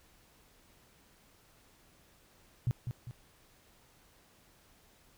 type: tone with echo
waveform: sine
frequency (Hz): 122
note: B2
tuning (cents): -21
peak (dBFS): -26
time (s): 2.67-2.71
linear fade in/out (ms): 0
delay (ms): 200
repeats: 2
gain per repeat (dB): -7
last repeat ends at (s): 3.11
effects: pink hiss -64 dBFS RMS until 5.17 s